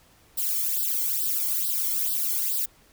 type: noise with flanger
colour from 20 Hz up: violet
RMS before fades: -26 dBFS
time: 0.37-2.66 s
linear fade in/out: 10 ms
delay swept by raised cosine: 0.22 to 0.95 ms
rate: 2.3 Hz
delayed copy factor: +0.9
effects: pink hiss -58 dBFS RMS until 2.92 s